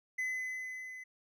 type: tone with level ramp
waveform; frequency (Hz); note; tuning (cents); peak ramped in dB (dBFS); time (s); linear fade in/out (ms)
triangle; 2024; B6; +42; -30 to -43; 0.18-1.04; 10
effects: none